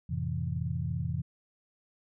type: chord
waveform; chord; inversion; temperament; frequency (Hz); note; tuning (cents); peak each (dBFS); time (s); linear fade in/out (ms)
sine; F major seventh; none; equal; 87.31 / 110 / 130.81 / 164.81; F2 / A2 / C3 / E3; 0 / 0 / 0 / 0; -35 / -38 / -34 / -35; 0.09-1.22; 10
effects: none